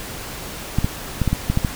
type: clicks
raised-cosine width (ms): 5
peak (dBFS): -5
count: 8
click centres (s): 0.786 / 0.845 / 1.217 / 1.277 / 1.33 / 1.5 / 1.574 / 1.648
effects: pink hiss -32 dBFS RMS until 1.75 s